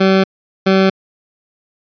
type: tone pair in turn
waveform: 20% pulse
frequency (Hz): 191.4 / 191.4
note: G3 / G3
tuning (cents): -41 / -41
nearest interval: unison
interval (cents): 0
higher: neither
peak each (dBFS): -4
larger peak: neither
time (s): 0-0.24 / 0.66-0.9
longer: neither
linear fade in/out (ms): 10
effects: resampled to 11025 Hz